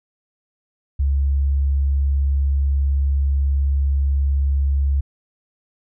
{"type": "tone", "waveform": "sine", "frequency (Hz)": 69.3, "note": "C#2", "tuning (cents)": 0, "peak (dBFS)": -15, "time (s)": [0.99, 5.01], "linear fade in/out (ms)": 10, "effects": []}